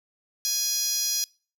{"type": "tone with high-pass filter", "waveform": "10% pulse", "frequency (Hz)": 830, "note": "G#5", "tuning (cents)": -1, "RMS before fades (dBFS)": -26, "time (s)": [0.45, 1.24], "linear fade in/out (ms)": 0, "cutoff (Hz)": 5800, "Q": 3.1, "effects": ["noise-tail reverb RT60 0.4 s tail -26 dB re dry"]}